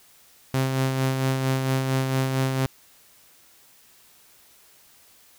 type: tone with tremolo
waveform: sawtooth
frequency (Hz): 132.3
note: C3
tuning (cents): +20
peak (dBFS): -16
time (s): 0.54-2.66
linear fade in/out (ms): 0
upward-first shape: sine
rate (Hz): 4.4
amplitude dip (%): 40
effects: white hiss -55 dBFS RMS until 5.38 s